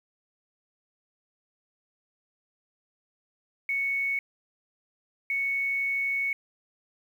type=tone bursts at uneven times; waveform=sine; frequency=2217 Hz; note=C#7; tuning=in tune; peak=-25 dBFS; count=2; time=3.69-4.19 / 5.3-6.33 s; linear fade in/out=2 ms; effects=9-bit